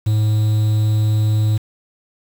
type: tone with quantisation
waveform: triangle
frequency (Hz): 107.6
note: A2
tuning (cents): -38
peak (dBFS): -11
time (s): 0.06-1.58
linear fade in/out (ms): 10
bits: 6
effects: none